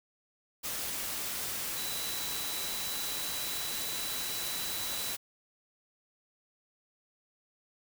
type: tone in noise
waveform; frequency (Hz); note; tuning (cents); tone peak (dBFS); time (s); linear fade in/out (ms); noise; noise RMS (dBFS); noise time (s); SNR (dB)
sine; 3951; B7; 0; -40; 1.76-5.14; 20; white; -36; 0.63-5.17; -7
effects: none